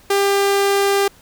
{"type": "tone", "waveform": "sawtooth", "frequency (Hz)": 398.1, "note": "G4", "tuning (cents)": 27, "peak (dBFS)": -10, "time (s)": [0.1, 1.08], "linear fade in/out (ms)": 5, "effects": ["pink hiss -49 dBFS RMS until 1.21 s"]}